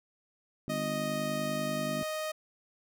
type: harmonic tone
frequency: 50.3 Hz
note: G1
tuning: 45 cents sharp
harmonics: 3 / 4 / 5 / 6 / 7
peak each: -39 / -39 / -37 / -44 / -46 dBFS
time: 0.68-2.03 s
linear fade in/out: 0 ms
type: tone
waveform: sawtooth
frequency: 622.3 Hz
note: D#5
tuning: in tune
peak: -29 dBFS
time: 0.69-2.32 s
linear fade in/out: 10 ms
effects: none